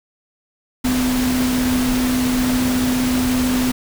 sine tone in noise, 252.6 Hz, B3, 39 cents sharp, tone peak -16 dBFS, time 0.84-3.72 s, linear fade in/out 10 ms, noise pink, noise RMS -24 dBFS, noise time 0.84-3.72 s, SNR +5 dB, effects none

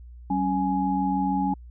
sine tone cluster, 189.1 / 275.5 / 835 Hz, F#3 / C#4 / G#5, +38 / -11 / +9 cents, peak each -26 dBFS, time 0.3-1.54 s, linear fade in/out 5 ms, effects added 60 Hz sine -41 dBFS peak until 1.7 s

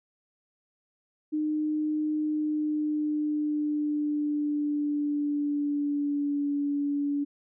sine tone with pitch glide, 305.3 to 286.5 Hz, D#4 to D4, -33 to -43 cents, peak -25 dBFS, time 1.32-7.25 s, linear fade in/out 20 ms, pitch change -110 cents, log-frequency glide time 2.16-6.51 s, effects none

